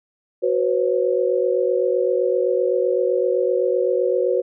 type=chord; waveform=sine; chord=F# suspended fourth; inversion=none; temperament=equal with one note detuned; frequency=370 / 493.9 / 541.7 Hz; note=F#4 / B4 / C#5; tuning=0 / 0 / -40 cents; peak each=-21 / -20 / -22 dBFS; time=0.42-4.42 s; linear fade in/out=20 ms; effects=none